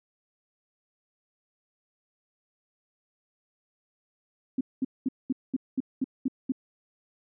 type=tone bursts; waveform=sine; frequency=261.6 Hz; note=C4; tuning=in tune; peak=-23 dBFS; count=9; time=4.58-6.521 s; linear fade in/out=5 ms; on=29 ms; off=210 ms; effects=none